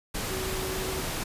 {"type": "tone in noise", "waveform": "sine", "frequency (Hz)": 376.9, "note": "F#4", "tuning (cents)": 32, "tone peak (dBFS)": -34, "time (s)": [0.3, 1.02], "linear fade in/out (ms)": 10, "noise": "pink", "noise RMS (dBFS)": -32, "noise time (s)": [0.14, 1.24], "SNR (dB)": -5, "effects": ["resampled to 32000 Hz"]}